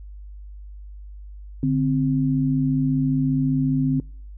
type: tone pair together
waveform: sine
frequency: 146.82 / 261.6 Hz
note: D3 / C4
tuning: 0 / 0 cents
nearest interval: minor seventh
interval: 1000 cents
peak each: -21 / -20 dBFS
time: 1.63-4 s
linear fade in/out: 2 ms
effects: noise-tail reverb RT60 0.5 s tail -25 dB re dry + added 50 Hz sine -36 dBFS peak until 4.37 s